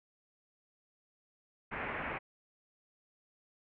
white low-pass noise, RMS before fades -39 dBFS, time 1.71-2.19 s, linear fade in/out 20 ms, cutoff 2400 Hz, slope 48 dB/octave, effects none

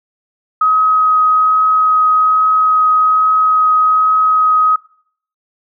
sine tone with vibrato, 1265 Hz, D#6, 28 cents sharp, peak -8 dBFS, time 0.61-4.76 s, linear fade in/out 5 ms, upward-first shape triangle, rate 1.2 Hz, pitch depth 9 cents each way, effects noise-tail reverb RT60 0.6 s tail -22 dB re dry

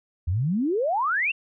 sine exponential sweep, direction up, 78.6 to 2819 Hz, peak -21 dBFS, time 0.27-1.32 s, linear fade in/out 10 ms, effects none

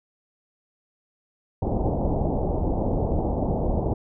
pink low-pass noise, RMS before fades -24 dBFS, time 1.62-3.94 s, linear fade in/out 5 ms, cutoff 830 Hz, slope 48 dB/octave, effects none

